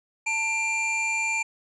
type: tone pair together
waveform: square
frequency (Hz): 890 / 2376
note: A5 / D7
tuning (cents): +20 / +20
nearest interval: octave + perfect fourth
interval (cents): 1700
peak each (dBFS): -33 / -25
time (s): 0.26-1.43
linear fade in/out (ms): 10
effects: resampled to 22050 Hz